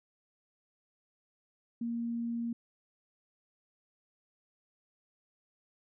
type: tone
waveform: sine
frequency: 233.9 Hz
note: A#3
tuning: 6 cents sharp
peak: -32 dBFS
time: 1.81-2.53 s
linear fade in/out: 5 ms
effects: none